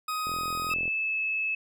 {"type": "tone", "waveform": "40% pulse", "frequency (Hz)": 1255, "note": "D#6", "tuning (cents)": 15, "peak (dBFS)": -28, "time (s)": [0.08, 0.74], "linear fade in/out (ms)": 5}
{"type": "click train", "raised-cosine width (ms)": 2, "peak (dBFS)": -28, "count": 27, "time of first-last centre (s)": [0.27, 0.879], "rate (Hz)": 42.7}
{"type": "tone with pitch glide", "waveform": "sine", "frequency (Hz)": [2619, 2601], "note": ["E7", "E7"], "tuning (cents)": [-12, -24], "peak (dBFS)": -26, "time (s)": [0.7, 1.55], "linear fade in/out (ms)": 5, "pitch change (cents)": -12, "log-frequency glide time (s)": [0.94, 1.21]}
{"effects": []}